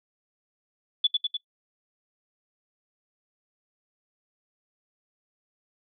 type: tone with echo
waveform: sine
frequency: 3452 Hz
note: A7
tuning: 34 cents flat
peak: -17 dBFS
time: 1.04-1.07 s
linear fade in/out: 5 ms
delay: 100 ms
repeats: 3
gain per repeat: -3 dB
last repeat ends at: 1.37 s
effects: noise-tail reverb RT60 0.1 s tail -19 dB re dry